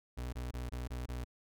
35% pulse tone bursts, 61.74 Hz, B1, in tune, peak -36 dBFS, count 6, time 0.17-1.245 s, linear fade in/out 10 ms, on 160 ms, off 23 ms, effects none

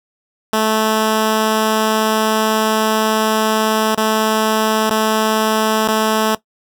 10% pulse tone with dropouts, 218.2 Hz, A3, 14 cents flat, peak -5 dBFS, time 0.53-6.35 s, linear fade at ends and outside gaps 2 ms, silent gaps 3.948-3.976 / 4.896-4.907 / 5.876-5.885 s, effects noise-tail reverb RT60 0.1 s tail -17 dB re dry

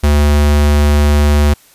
square tone, 73.42 Hz, D2, in tune, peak -8 dBFS, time 0.03-1.54 s, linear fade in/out 10 ms, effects white hiss -46 dBFS RMS until 1.74 s + resampled to 32000 Hz

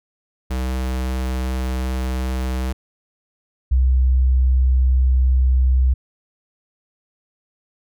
square / sine tone pair in turn, 64.1 / 64.1 Hz, C2 / C2, -35 / -35 cents, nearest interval unison, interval 0 cents, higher neither, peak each -21 / -12 dBFS, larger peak second, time 0.5-2.73 / 3.71-5.94 s, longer neither, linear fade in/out 10 ms, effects none

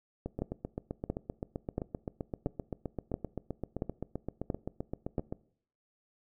two click trains, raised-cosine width 2 ms, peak -18 / -22 dBFS, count 8 / 40, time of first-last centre 0.42-5.182 / 0.26-5.325 s, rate 1.47 / 7.7 Hz, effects noise-tail reverb RT60 0.6 s tail -21 dB re dry

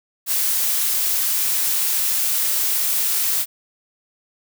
blue noise, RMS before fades -20 dBFS, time 0.26-3.46 s, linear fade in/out 50 ms, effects none

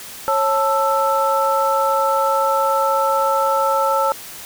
sine tone cluster, 547 / 882 / 1323 Hz, C#5 / A5 / E6, -23 / +4 / +6 cents, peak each -19 dBFS, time 0.28-4.12 s, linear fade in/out 0 ms, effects white hiss -35 dBFS RMS until 4.45 s

